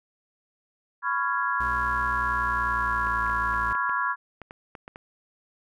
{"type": "chord", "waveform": "sine", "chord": "C# dominant seventh", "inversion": "third", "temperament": "just", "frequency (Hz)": [997.9, 1108.7, 1385.9, 1663.1], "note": ["B5", "C#6", "E#6", "G#6"], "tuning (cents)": [18, 0, -14, 2], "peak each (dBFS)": -29, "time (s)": [1.02, 4.16], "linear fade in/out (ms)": 50}
{"type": "tone with pitch glide", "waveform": "40% pulse", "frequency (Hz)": [61.2, 56.45], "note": ["B1", "A1"], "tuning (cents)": [-15, 45], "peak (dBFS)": -33, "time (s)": [1.6, 3.73], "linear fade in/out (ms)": 5, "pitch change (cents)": -140, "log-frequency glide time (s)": [2.27, 3.23]}
{"type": "clicks", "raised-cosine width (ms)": 0.5, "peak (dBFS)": -25, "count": 12, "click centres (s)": [3.07, 3.265, 3.298, 3.538, 3.712, 3.751, 3.895, 4.417, 4.509, 4.752, 4.879, 4.959]}
{"effects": []}